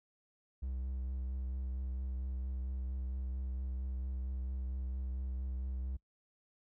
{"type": "tone with vibrato", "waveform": "triangle", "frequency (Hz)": 64.4, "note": "C2", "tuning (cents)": -27, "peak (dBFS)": -34, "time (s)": [0.62, 5.97], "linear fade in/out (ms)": 10, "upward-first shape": "triangle", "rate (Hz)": 4.4, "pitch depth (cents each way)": 29, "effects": ["noise-tail reverb RT60 0.1 s tail -23 dB re dry"]}